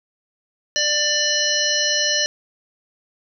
harmonic tone with a mistuned harmonic, 593 Hz, D5, 17 cents sharp, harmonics 1 / 3 / 5 / 7 / 9 / 10, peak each -27 / -24 / -24 / -23 / -25 / -24 dBFS, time 0.76-2.26 s, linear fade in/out 0 ms, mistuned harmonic 10, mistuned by -22 cents, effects none

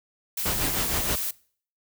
blue noise, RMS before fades -29 dBFS, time 0.37-1.31 s, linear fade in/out 5 ms
pink noise with tremolo, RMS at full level -26 dBFS, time 0.45-1.16 s, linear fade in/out 10 ms, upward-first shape sine, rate 6.4 Hz, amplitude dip 65%
effects noise-tail reverb RT60 0.5 s tail -22 dB re dry

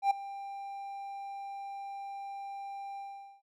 triangle tone with ADSR envelope, 793 Hz, G5, 20 cents sharp, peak -19 dBFS, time 0.02-3.42 s, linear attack 86 ms, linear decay 9 ms, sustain -18 dB, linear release 440 ms, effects none

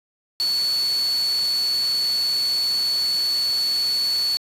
sine tone in noise, 4435 Hz, C#8, in tune, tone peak -19 dBFS, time 0.4-4.37 s, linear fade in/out 0 ms, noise white, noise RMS -34 dBFS, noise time 0.4-4.37 s, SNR +12 dB, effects resampled to 32000 Hz

